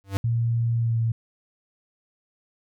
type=tone with exponential growth; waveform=square; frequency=98 Hz; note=G2; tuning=in tune; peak=-19 dBFS; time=0.04-0.17 s; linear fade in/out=0 ms; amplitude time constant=27 ms
type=tone with pitch glide; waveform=sine; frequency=116.54 to 114.34 Hz; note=A#2 to A#2; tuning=0 to -33 cents; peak=-20 dBFS; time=0.24-1.12 s; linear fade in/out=5 ms; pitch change=-33 cents; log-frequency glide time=0.78-0.98 s
effects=none